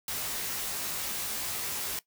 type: noise with comb filter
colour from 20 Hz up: white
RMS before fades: -34 dBFS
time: 0.08-1.99 s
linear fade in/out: 2 ms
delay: 16 ms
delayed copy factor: -1
effects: noise-tail reverb RT60 0.1 s tail -18 dB re dry